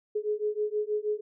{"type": "beating tone pair", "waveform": "sine", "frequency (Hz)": [419, 425.3], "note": ["G#4", "G#4"], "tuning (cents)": [15, 41], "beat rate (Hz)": 6.3, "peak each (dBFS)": -30, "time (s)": [0.15, 1.21], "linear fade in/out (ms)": 10, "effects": []}